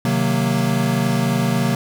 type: chord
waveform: square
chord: C half-diminished seventh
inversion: none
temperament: equal with one note detuned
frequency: 130.81 / 154.49 / 185 / 233.1 Hz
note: C3 / Eb3 / Gb3 / Bb3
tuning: 0 / -12 / 0 / 0 cents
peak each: -22 / -25 / -23 / -22 dBFS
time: 0.05-1.75 s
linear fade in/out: 2 ms
effects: none

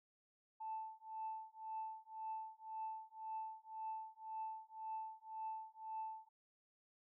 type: tone with tremolo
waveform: sine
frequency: 880 Hz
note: A5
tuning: in tune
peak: -40 dBFS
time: 0.6-6.29 s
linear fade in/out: 10 ms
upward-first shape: triangle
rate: 1.9 Hz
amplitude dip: 100%
effects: tanh soft clip ceiling -36 dBFS

